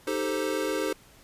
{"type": "chord", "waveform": "square", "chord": "A half-diminished seventh", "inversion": "second", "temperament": "equal", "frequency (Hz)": [311.1, 392, 440, 523.3], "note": ["Eb4", "G4", "A4", "C5"], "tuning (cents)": [0, 0, 0, 0], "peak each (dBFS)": -33, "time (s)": [0.07, 0.93], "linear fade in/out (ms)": 5, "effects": ["pink hiss -55 dBFS RMS until 1.23 s", "resampled to 32000 Hz"]}